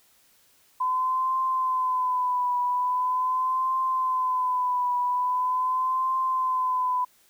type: tone with vibrato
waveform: sine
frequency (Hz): 1013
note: B5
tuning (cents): +44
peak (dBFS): -22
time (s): 0.8-7.05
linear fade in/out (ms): 10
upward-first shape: triangle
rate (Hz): 0.42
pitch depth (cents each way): 55
effects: white hiss -61 dBFS RMS until 7.29 s